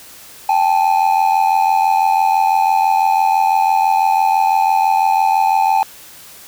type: ring-modulated tone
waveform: triangle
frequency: 830 Hz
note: G#5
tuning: 1 cent flat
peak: -6 dBFS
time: 0.49-5.83 s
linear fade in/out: 0 ms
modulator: 43 Hz
effects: white hiss -39 dBFS RMS until 6.47 s